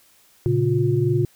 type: tone cluster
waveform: sine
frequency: 116.5 / 139.4 / 355.3 Hz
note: A#2 / C#3 / F4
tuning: -1 / +10 / +30 cents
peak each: -21 dBFS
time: 0.46-1.25 s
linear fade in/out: 0 ms
effects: white hiss -56 dBFS RMS until 1.35 s